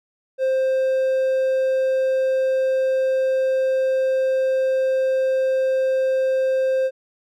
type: tone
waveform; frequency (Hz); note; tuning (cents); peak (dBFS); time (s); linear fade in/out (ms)
triangle; 525; C5; +6; -15; 0.38-6.91; 50
effects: none